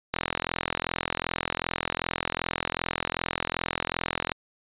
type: click train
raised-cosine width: 0.3 ms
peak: -9 dBFS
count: 179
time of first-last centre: 0.14-4.318 s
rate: 42.6 Hz
effects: resampled to 8000 Hz